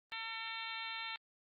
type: harmonic tone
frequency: 450.7 Hz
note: A4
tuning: 42 cents sharp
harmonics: 2 / 3 / 4 / 5 / 6 / 7 / 8 / 9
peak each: -49 / -49 / -49 / -46 / -49 / -51 / -48 / -50 dBFS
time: 0.12-1.16 s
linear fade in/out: 0 ms
effects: Opus 24 kbps